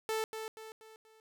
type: tone with echo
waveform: sawtooth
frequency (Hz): 440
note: A4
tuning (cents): 0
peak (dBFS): -28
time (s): 0.09-0.24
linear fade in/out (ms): 0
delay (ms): 240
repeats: 4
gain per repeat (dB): -7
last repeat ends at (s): 1.2
effects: none